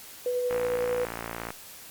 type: tone with tremolo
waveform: sine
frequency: 493.9 Hz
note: B4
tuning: in tune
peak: -24 dBFS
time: 0.26-1.05 s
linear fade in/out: 2 ms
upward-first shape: sine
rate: 11 Hz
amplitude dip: 25%
type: click train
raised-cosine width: 0.5 ms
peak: -18 dBFS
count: 58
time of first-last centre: 0.51-1.505 s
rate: 57.3 Hz
effects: white hiss -46 dBFS RMS until 1.9 s + Opus 48 kbps